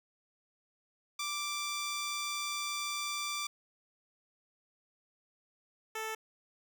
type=tone pair in turn; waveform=10% pulse; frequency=1174.7 / 440 Hz; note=D6 / A4; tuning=0 / 0 cents; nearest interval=octave + perfect fourth; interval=1700 cents; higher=first; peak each=-26 / -28 dBFS; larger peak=first; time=1.19-3.47 / 5.95-6.15 s; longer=first; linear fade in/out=5 ms; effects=none